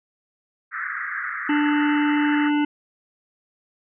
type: band-pass noise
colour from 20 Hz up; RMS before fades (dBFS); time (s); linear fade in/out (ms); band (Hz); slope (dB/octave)
white; -29; 0.71-2.51; 50; 1200 to 2000; 96
type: harmonic tone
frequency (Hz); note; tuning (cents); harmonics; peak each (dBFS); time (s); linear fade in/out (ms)
295.1; D4; +8; 1 / 3 / 5 / 7 / 9 / 10; -18 / -28 / -32 / -35 / -37 / -38; 1.49-2.65; 5
effects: none